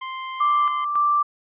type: tone with pitch glide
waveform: sawtooth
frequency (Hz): 1046.5 to 1035.7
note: C6 to C6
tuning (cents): 0 to -18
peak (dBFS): -25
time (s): 0.01-0.85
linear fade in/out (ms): 10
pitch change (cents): -18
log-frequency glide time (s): 0.59-0.66
type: tone with tremolo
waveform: sine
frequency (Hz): 1174.7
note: D6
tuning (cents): 0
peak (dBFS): -16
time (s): 0.4-1.23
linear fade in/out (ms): 10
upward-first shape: square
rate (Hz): 1.8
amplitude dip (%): 50
effects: resampled to 8000 Hz